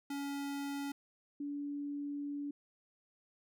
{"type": "tone pair in turn", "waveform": ["square", "sine"], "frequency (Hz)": [281.4, 287.3], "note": ["C#4", "D4"], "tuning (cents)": [26, -38], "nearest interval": "unison", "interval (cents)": 36, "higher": "second", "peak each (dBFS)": [-38, -37], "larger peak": "second", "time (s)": [[0.1, 0.92], [1.4, 2.51]], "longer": "second", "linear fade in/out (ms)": 5, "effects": []}